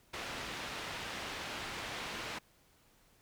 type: low-pass noise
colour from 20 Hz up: white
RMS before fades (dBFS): -42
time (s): 0.13-2.39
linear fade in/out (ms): 10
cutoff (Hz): 3000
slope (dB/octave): 12
effects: pink hiss -67 dBFS RMS until 3.21 s